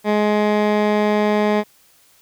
15% pulse tone with low-pass filter, 210 Hz, G#3, 19 cents sharp, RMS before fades -17 dBFS, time 0.04-1.64 s, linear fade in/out 50 ms, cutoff 2800 Hz, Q 0.64, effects white hiss -54 dBFS RMS until 2.21 s

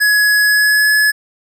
square tone with pitch glide, 1684 to 1704.6 Hz, G#6 to G#6, +24 to +45 cents, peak -10 dBFS, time 0-1.12 s, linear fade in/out 20 ms, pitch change +21 cents, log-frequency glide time 0.43-0.91 s, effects none

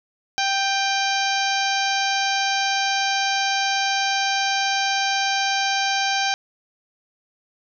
harmonic tone with a mistuned harmonic, 784 Hz, G5, in tune, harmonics 1 / 2 / 3 / 4 / 5 / 6 / 7 / 8, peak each -23 / -26 / -28 / -29 / -30 / -31 / -31 / -32 dBFS, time 0.38-6.34 s, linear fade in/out 0 ms, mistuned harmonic 3, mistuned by +33 cents, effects none

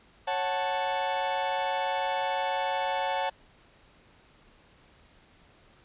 40% pulse chord, F# minor, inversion second, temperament equal with one note detuned, 551.5 / 740 / 880 Hz, C#5 / F#5 / A5, -9 / 0 / 0 cents, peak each -32 / -31 / -29 dBFS, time 0.27-3.3 s, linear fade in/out 10 ms, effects pink hiss -59 dBFS RMS until 5.84 s + resampled to 8000 Hz

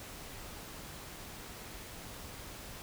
silence, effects pink hiss -47 dBFS RMS until 2.82 s

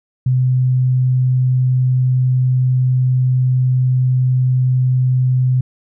sine tone, 127.8 Hz, C3, 40 cents flat, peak -11 dBFS, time 0.26-5.61 s, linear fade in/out 5 ms, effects none

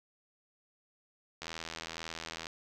click train, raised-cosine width 0.2 ms, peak -22 dBFS, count 87, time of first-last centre 1.42-2.469 s, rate 82 Hz, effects none

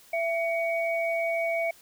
sine tone pair together, 668 / 2247 Hz, E5 / C#7, +23 / +23 cents, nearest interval octave + major sixth, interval 2100 cents, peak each -26 / -30 dBFS, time 0.13-1.71 s, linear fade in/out 5 ms, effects white hiss -55 dBFS RMS until 1.81 s

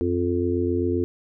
harmonic tone with a mistuned harmonic, 87.7 Hz, F2, 8 cents sharp, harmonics 1 / 3 / 4 / 5, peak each -27 / -26 / -24 / -28 dBFS, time 0.01-1.04 s, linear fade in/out 0 ms, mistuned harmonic 1, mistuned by +56 cents, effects none

